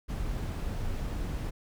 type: noise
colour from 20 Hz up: brown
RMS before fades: -33 dBFS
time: 0.08-1.51 s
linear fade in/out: 20 ms
effects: none